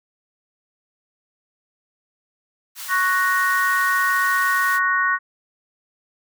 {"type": "high-pass noise", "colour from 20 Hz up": "white", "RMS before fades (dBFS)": -33, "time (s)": [2.75, 4.8], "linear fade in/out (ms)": 50, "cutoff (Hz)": 910, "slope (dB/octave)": 24}
{"type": "chord", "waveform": "sine", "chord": "F# major", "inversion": "second", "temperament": "equal", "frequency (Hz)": [1108.7, 1480, 1864.7], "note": ["C#6", "F#6", "A#6"], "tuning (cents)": [0, 0, 0], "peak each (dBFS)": -21, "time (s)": [2.88, 5.19], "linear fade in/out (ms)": 50}
{"effects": []}